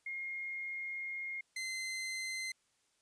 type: tone pair in turn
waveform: sine / sawtooth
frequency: 2138 / 2068 Hz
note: C7 / C7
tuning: +37 / -21 cents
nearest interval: minor second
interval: 58 cents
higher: first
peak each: -38 / -34 dBFS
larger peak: second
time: 0.06-1.41 / 1.56-2.52 s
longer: first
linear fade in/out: 5 ms
effects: white hiss -75 dBFS RMS until 3.01 s + resampled to 22050 Hz